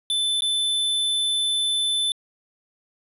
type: tone with dropouts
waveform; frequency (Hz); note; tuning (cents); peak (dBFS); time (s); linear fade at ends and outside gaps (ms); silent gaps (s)
square; 3520; A7; 0; -21; 0.1-2.12; 1; 0.407-0.421
effects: resampled to 32000 Hz